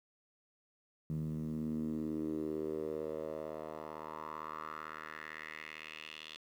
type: tone with band-pass filter sweep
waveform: 10% pulse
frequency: 77.78 Hz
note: D#2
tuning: in tune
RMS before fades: -41 dBFS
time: 1.1-6.37 s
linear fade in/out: 0 ms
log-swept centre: 160 to 3300 Hz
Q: 3.6
effects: 11-bit